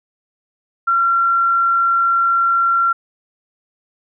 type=tone; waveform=sine; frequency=1368 Hz; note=F6; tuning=36 cents flat; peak=-12 dBFS; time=0.87-2.93 s; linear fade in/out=10 ms; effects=none